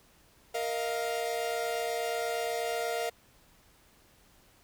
45% pulse chord, Bb suspended fourth, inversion none, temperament equal with one note detuned, 466.2 / 630.2 / 698.5 Hz, Bb4 / Eb5 / F5, 0 / +22 / 0 cents, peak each -34 / -37 / -34 dBFS, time 0.54-3.1 s, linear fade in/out 10 ms, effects pink hiss -62 dBFS RMS until 4.63 s

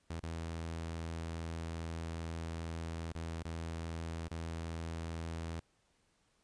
sawtooth tone with dropouts, 82.41 Hz, E2, in tune, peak -35 dBFS, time 0.1-5.6 s, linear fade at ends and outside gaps 5 ms, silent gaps 0.201-0.23 / 3.124-3.15 / 3.429-3.451 / 4.282-4.311 s, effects pink hiss -74 dBFS RMS until 6.43 s + resampled to 22050 Hz

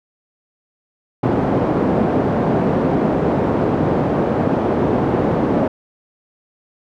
pink band-pass noise, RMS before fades -17 dBFS, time 1.23-5.68 s, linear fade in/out 5 ms, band 170 to 630 Hz, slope 12 dB/octave, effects none

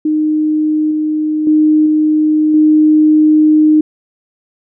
sine tone with level steps, 307.4 Hz, D#4, 21 cents flat, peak -10 / -12 / -6 / -8 / -5 dBFS, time 0.05-3.81 s, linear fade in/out 5 ms, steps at 0.91 / 1.47 / 1.86 / 2.54 s, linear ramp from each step 2 ms, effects none

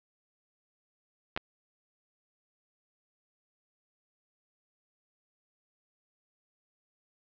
clicks, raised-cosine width 0.3 ms, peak -16 dBFS, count 2, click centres 1.364 / 1.375 s, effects low-pass 4000 Hz 12 dB/octave

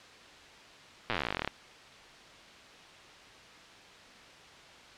slowing click train, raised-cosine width 0.3 ms, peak -14 dBFS, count 24, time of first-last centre 1.1-1.476 s, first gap 8 ms, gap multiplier 1.06, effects white hiss -52 dBFS RMS until 4.97 s + low-pass 4000 Hz 12 dB/octave

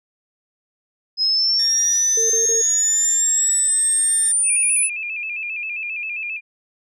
sine exponential sweep, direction up, 5070 to 10120 Hz, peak -15 dBFS, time 1.17-4.9 s, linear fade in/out 50 ms
10% pulse tone with tremolo, 1801 Hz, A6, 40 cents sharp, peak -22 dBFS, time 1.59-4.32 s, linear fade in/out 5 ms, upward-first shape triangle, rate 0.87 Hz, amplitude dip 25%
sine tone bursts, 452.5 Hz, A4, 48 cents sharp, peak -23 dBFS, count 3, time 2.17-2.616 s, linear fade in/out 5 ms, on 130 ms, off 28 ms
sine tone with vibrato, 2509 Hz, D#7, 14 cents sharp, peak -24 dBFS, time 4.43-6.41 s, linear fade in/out 50 ms, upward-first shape square, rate 7.5 Hz, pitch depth 68 cents each way
effects none

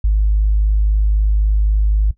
sine tone, 51.91 Hz, G#1, in tune, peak -10 dBFS, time 0.04-2.11 s, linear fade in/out 5 ms, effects noise-tail reverb RT60 0.1 s tail -17 dB re dry + tanh soft clip ceiling -6 dBFS

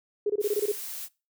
sine tone bursts, 415.3 Hz, G#4, in tune, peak -22 dBFS, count 8, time 0.26-0.718 s, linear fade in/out 5 ms, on 38 ms, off 22 ms
blue noise, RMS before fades -37 dBFS, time 0.4-1.09 s, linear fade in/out 50 ms
effects noise-tail reverb RT60 0.3 s tail -23 dB re dry

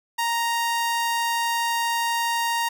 sawtooth tone, 932.3 Hz, A#5, in tune, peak -18 dBFS, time 0.18-2.69 s, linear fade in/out 10 ms, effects none

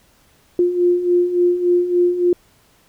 sine beating tone pair, 350.8 / 354.3 Hz, F4 / F4, +8 / +25 cents, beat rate 3.5 Hz, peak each -20 / -14 dBFS, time 0.59-2.33 s, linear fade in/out 2 ms, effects pink hiss -55 dBFS RMS until 2.88 s

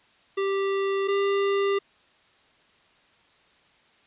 square tone pair in turn, 392 / 397.2 Hz, G4 / G4, 0 / +23 cents, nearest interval unison, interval 23 cents, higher second, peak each -24 / -22 dBFS, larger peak second, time 0.37-1.08 / 1.08-1.79 s, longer neither, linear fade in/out 10 ms, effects white hiss -60 dBFS RMS until 4.06 s + resampled to 8000 Hz

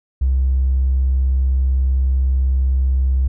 triangle tone, 65.41 Hz, C2, in tune, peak -9 dBFS, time 0.21-3.28 s, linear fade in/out 10 ms, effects tanh soft clip ceiling -11 dBFS

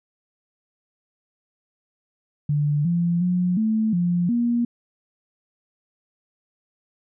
sine tone with pitch steps, 147 / 171.7 / 179.4 / 219.1 / 175 / 237.6 Hz, D3 / F3 / F3 / A3 / F3 / A#3, +2 / -29 / +47 / -7 / +4 / +33 cents, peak -18 dBFS, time 2.49-4.65 s, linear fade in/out 5 ms, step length 360 ms, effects none

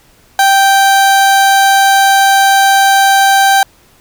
30% pulse tone, 783 Hz, G5, 2 cents flat, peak -3 dBFS, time 0.39-3.63 s, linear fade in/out 2 ms, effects pink hiss -47 dBFS RMS until 4 s

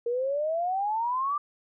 sine exponential sweep, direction up, 464.9 to 1195 Hz, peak -25 dBFS, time 0.06-1.38 s, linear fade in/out 5 ms, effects none

